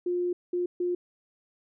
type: tone bursts at uneven times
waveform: sine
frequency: 354.7 Hz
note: F4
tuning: 27 cents sharp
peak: -25 dBFS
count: 3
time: 0.06-0.33 / 0.53-0.66 / 0.8-0.95 s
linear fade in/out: 5 ms
effects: none